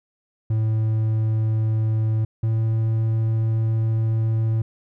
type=tone pair in turn; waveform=triangle; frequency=110 / 111.6 Hz; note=A2 / A2; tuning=0 / +25 cents; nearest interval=unison; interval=25 cents; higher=second; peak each=-16 dBFS; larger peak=neither; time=0.5-2.25 / 2.43-4.62 s; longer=second; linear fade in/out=5 ms; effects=none